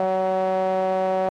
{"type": "tone with band-pass filter", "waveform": "sawtooth", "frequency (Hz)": 187.9, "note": "F#3", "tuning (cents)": 27, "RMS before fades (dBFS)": -22, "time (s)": [0, 1.29], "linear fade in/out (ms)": 0, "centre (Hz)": 650, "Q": 6.5, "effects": ["AAC 32 kbps"]}